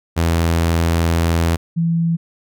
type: tone pair in turn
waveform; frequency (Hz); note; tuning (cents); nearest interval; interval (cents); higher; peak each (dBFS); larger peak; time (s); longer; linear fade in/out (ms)
sawtooth / sine; 83.4 / 166.8; E2 / E3; +21 / +21; octave; 1200; second; -10 / -14; first; 0.16-1.57 / 1.76-2.17; first; 20
effects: none